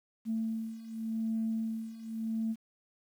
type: beating tone pair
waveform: sine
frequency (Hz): 222.7 / 223.57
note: A3 / A3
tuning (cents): +21 / +28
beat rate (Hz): 0.87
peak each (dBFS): -36 / -33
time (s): 0.25-2.56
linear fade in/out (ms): 50
effects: tanh soft clip ceiling -24 dBFS + 10-bit